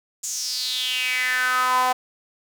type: tone with high-pass filter sweep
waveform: sawtooth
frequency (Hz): 253.6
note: B3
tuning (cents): +46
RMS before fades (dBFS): -23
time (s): 0.23-1.93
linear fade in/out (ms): 10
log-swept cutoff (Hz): 7100 to 820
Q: 5.8
effects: none